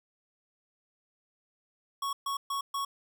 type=tone bursts; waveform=square; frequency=1108.7 Hz; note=C#6; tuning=in tune; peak=-31 dBFS; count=4; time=2.02-2.85 s; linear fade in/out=5 ms; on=110 ms; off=130 ms; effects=none